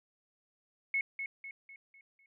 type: tone with echo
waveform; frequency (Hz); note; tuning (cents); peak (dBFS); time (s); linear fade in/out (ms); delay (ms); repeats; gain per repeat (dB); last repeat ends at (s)
sine; 2192; C#7; -20; -28; 0.94-1.01; 2; 250; 5; -7; 2.26
effects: none